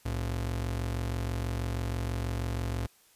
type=ring-modulated tone; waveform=45% pulse; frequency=86.2 Hz; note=F2; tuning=22 cents flat; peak=-27 dBFS; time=0.05-2.87 s; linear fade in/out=10 ms; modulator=23.1 Hz; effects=white hiss -62 dBFS RMS until 3.15 s + resampled to 32000 Hz